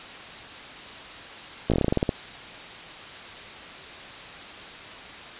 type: slowing click train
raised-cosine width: 2 ms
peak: -8 dBFS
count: 12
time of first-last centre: 1.7-2.092 s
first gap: 17 ms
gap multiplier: 1.14
effects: white hiss -40 dBFS RMS until 5.39 s + resampled to 8000 Hz